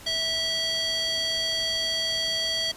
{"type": "tone with band-pass filter", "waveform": "square", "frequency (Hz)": 653, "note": "E5", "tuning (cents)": -17, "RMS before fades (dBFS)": -27, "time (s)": [0.06, 2.72], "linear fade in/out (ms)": 10, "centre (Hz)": 4000, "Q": 7, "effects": ["pink hiss -45 dBFS RMS until 2.76 s", "resampled to 32000 Hz"]}